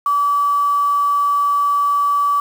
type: tone with quantisation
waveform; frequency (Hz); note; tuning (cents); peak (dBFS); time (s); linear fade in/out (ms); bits
sine; 1149; D6; -38; -13; 0.06-2.4; 2; 6
effects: none

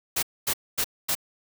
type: noise bursts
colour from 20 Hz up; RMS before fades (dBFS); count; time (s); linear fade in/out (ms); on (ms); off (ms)
white; -25; 4; 0.16-1.152; 10; 68; 240
effects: none

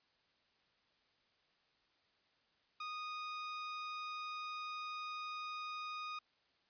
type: tone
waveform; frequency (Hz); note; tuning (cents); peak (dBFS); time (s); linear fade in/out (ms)
sawtooth; 1239; D#6; -8; -38; 2.8-6.19; 5
effects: white hiss -75 dBFS RMS until 6.69 s + resampled to 11025 Hz

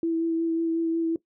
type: tone with vibrato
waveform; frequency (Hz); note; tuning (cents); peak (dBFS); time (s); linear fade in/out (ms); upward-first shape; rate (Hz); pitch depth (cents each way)
sine; 329.6; E4; 0; -22; 0.03-1.16; 2; sine; 5.5; 15
effects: noise-tail reverb RT60 0.1 s tail -18 dB re dry

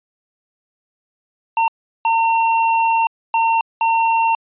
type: tone bursts at uneven times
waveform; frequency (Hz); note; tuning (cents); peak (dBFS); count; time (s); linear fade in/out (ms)
square; 909; A#5; -44; -14; 4; 1.57-1.68 / 2.05-3.07 / 3.34-3.61 / 3.81-4.35; 2
effects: resampled to 8000 Hz

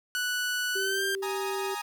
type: tone with pitch glide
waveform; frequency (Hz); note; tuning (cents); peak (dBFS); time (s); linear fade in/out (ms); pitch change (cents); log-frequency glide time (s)
sawtooth; 1480 to 1586.2; F#6 to G6; 0 to +20; -24; 0.15-1.15; 0; +120; 0.74-1.03
type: tone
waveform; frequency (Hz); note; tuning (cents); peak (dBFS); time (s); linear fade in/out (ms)
sine; 388.3; G4; -16; -31; 0.75-1.75; 10
type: chord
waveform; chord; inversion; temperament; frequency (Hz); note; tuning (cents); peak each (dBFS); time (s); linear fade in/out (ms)
sawtooth; Ab suspended second; none; equal with one note detuned; 830.6 / 932.3 / 1248.8; Ab5 / Bb5 / Eb6; 0 / 0 / +6; -32 / -33 / -34; 1.22-1.82; 10
effects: 10-bit

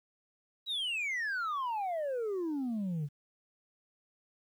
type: exponential sweep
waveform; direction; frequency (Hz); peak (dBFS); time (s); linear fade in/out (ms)
sine; down; 3951 to 138.59; -29; 0.66-3.09; 50
effects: tanh soft clip ceiling -31 dBFS + 11-bit

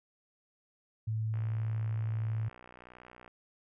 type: tone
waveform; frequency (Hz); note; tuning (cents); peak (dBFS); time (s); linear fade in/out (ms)
sine; 110; A2; 0; -30; 1.07-2.49; 10
type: click train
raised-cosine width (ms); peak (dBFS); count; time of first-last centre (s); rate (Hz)
0.5; -36; 120; 1.34-3.278; 61.4
effects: none

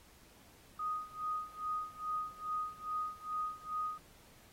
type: tone with tremolo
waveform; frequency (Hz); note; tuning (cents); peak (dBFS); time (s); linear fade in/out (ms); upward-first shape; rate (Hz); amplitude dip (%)
sine; 1244.5; D#6; 0; -33; 0.79-3.98; 5; sine; 2.4; 90
effects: pink hiss -62 dBFS RMS until 4.52 s + AAC 48 kbps

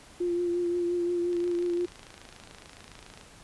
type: tone with vibrato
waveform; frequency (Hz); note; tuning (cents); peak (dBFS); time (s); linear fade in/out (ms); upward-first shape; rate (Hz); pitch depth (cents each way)
sine; 349.2; F4; 0; -25; 0.2-1.86; 10; triangle; 5.7; 27
type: click train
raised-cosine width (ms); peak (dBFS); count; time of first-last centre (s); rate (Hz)
0.2; -29; 52; 1.33-3.212; 27.1
effects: pink hiss -52 dBFS RMS until 3.43 s + resampled to 24000 Hz

